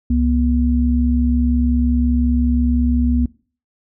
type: tone pair together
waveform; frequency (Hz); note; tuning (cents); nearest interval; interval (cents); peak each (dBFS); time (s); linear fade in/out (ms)
sine; 68 / 242.3; C#2 / B3; -33 / -33; octave + minor seventh; 2200; -16; 0.1-3.26; 5
effects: noise-tail reverb RT60 0.4 s tail -21 dB re dry